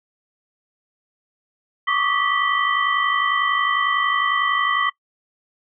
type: tone cluster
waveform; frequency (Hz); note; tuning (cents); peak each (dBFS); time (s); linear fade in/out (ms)
sine; 1116 / 1167 / 1236 / 1958 / 3102; C#6 / D6 / D#6 / B6 / G7; +11 / -11 / -12 / -15 / -19; -23 / -22 / -28 / -22 / -28; 1.87-4.9; 10
effects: noise-tail reverb RT60 0.1 s tail -22 dB re dry